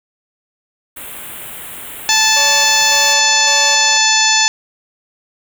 white band-stop noise, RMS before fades -30 dBFS, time 0.96-3.14 s, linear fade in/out 10 ms, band 3500 to 8000 Hz, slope 48 dB/octave
harmonic tone, 875 Hz, A5, 10 cents flat, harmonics 1 / 2 / 3 / 4 / 5 / 6 / 7 / 8, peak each -18 / -18 / -18 / -18 / -18 / -18 / -18 / -18 dBFS, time 2.09-4.48 s, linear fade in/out 0 ms
sawtooth tone with tremolo, 566 Hz, C#5, 36 cents sharp, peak -19 dBFS, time 2.36-3.98 s, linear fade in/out 10 ms, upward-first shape square, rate 1.8 Hz, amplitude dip 55%
effects none

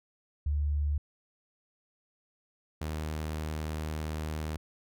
sine / sawtooth tone pair in turn, 73.2 / 77.55 Hz, D2 / D#2, -5 / -5 cents, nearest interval minor second, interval 100 cents, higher second, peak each -26 / -29 dBFS, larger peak first, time 0.46-0.98 / 2.81-4.57 s, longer second, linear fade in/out 5 ms, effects none

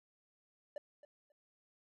triangle tone with echo, 587.3 Hz, D5, in tune, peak -38 dBFS, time 0.76-0.78 s, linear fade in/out 2 ms, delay 270 ms, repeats 2, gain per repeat -15 dB, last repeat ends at 1.32 s, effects none

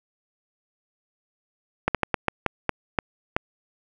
slowing click train, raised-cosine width 0.5 ms, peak -5 dBFS, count 9, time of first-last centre 1.88-3.365 s, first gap 67 ms, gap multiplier 1.28, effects none

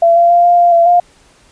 sine tone with pitch steps, 676 / 687 / 695 / 700 / 696 / 679 / 704 Hz, E5 / F5 / F5 / F5 / F5 / F5 / F5, +43 / -29 / -9 / +4 / -6 / -49 / +14 cents, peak -5 dBFS, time 0.02-1 s, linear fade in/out 5 ms, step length 140 ms, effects pink hiss -48 dBFS RMS until 1.51 s + resampled to 22050 Hz

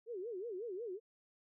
sine tone with vibrato, 416.5 Hz, G#4, 5 cents sharp, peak -40 dBFS, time 0.06-1 s, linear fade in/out 50 ms, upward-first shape sine, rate 5.5 Hz, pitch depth 260 cents each way, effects none

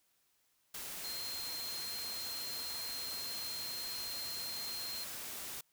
sine tone in noise, 4186 Hz, C8, in tune, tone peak -41 dBFS, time 1.04-5.04 s, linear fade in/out 5 ms, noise white, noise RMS -44 dBFS, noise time 0.74-5.61 s, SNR 0 dB, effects white hiss -75 dBFS RMS until 5.72 s

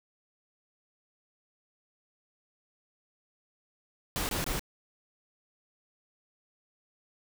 pink noise bursts, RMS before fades -32 dBFS, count 3, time 4.16-4.594 s, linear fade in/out 0 ms, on 130 ms, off 22 ms, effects none

